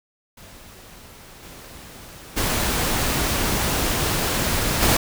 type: noise with level steps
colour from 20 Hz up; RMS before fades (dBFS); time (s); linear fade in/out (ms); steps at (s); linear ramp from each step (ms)
pink; -44 / -41 / -22 / -17; 0.37-4.97; 5; 1.42 / 2.36 / 4.81; 20
effects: none